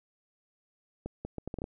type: accelerating click train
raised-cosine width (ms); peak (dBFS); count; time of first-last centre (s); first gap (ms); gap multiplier
2; -23; 8; 1.06-1.641; 190; 0.7
effects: none